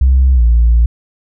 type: tone with pitch glide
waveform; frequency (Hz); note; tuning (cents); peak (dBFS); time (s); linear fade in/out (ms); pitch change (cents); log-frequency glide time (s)
sine; 65.3 to 57.84; C2 to A#1; -3 to -13; -4; 0.01-0.86; 5; -210; 0.34-0.42
effects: tanh soft clip ceiling -3 dBFS